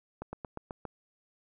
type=slowing click train; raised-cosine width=1 ms; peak=-24 dBFS; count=6; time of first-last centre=0.22-0.853 s; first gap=110 ms; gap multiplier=1.07; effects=none